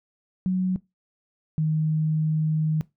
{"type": "tone pair in turn", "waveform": "sine", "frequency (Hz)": [185, 156], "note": ["F#3", "D#3"], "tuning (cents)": [0, 5], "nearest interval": "minor third", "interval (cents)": 295, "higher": "first", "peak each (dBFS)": -20, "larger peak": "neither", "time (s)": [[0.46, 0.76], [1.58, 2.81]], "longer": "second", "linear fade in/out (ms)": 0, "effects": ["noise-tail reverb RT60 0.2 s tail -20 dB re dry"]}